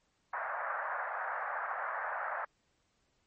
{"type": "band-pass noise", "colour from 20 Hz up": "white", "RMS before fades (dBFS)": -37, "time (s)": [0.33, 2.45], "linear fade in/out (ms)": 5, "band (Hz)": [590, 1700], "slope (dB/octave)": 48, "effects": ["pink hiss -75 dBFS RMS until 3.26 s", "MP3 32 kbps"]}